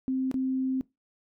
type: tone with dropouts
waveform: sine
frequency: 261.6 Hz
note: C4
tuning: in tune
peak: -25 dBFS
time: 0.08-0.81 s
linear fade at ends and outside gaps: 0 ms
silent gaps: 0.314-0.342 s
effects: noise-tail reverb RT60 0.2 s tail -21 dB re dry